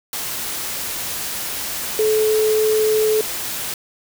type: tone in noise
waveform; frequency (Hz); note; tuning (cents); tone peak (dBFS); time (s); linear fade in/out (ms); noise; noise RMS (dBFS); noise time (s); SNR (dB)
sine; 432.5; A4; -30; -14; 1.99-3.21; 2; white; -26; 0.13-3.74; +9
effects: none